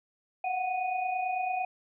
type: tone cluster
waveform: sine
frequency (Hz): 713 / 742 / 2480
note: F5 / F#5 / D#7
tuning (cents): +36 / +5 / -6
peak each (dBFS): -37 / -29 / -37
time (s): 0.44-1.65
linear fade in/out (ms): 5
effects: none